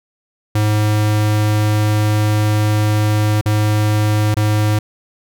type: tone with dropouts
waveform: square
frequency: 106.1 Hz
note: G#2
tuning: 38 cents sharp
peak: -13 dBFS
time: 0.55-4.79 s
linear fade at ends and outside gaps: 5 ms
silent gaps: 3.412-3.458 / 4.344-4.367 s
effects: none